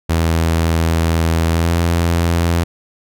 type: tone with pitch glide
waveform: sawtooth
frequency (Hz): 82.2 to 84.66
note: E2 to E2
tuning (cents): -4 to +47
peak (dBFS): -9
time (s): 0.09-2.64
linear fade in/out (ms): 10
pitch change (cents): +51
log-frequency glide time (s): 1.51-1.73
effects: none